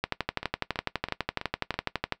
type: two click trains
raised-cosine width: 0.3 ms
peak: -10 / -17 dBFS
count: 26 / 5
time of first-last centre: 0.04-2.123 / 0.43-1.741 s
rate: 12 / 3.05 Hz
effects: noise-tail reverb RT60 0.1 s tail -18 dB re dry